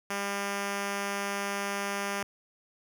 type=tone; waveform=5% pulse; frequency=200 Hz; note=G3; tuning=35 cents sharp; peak=-19 dBFS; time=0.1-2.23 s; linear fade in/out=5 ms; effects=none